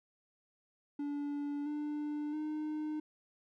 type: tone with pitch steps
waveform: triangle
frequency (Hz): 288.5 / 297 / 305.7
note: D4 / D4 / D#4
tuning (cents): -31 / +20 / -30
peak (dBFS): -33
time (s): 0.99-3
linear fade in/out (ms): 5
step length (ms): 670
effects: none